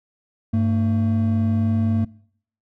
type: tone pair together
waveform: triangle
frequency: 100 / 225.4 Hz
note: G2 / A3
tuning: +35 / +42 cents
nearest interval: octave + major second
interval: 1407 cents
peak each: -17 dBFS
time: 0.53-2.05 s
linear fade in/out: 10 ms
effects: noise-tail reverb RT60 0.6 s tail -23 dB re dry + tanh soft clip ceiling -7 dBFS